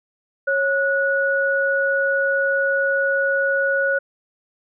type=tone pair together; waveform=sine; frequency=549 / 1464.4 Hz; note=C#5 / F#6; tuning=-17 / -18 cents; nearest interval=octave + perfect fourth; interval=1699 cents; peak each=-20 / -19 dBFS; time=0.47-3.99 s; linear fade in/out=10 ms; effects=none